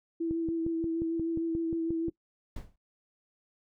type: tone with vibrato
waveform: sine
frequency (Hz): 329.6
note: E4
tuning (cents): 0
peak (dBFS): -28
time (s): 0.2-2.1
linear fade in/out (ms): 10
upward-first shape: sine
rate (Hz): 6.6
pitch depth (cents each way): 18
type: click train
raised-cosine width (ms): 3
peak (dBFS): -25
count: 11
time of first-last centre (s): 0.31-2.083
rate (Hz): 5.64
type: noise with exponential decay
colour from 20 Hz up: brown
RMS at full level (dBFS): -32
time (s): 2.56-2.76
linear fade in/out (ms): 5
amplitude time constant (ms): 42
effects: noise-tail reverb RT60 0.1 s tail -22 dB re dry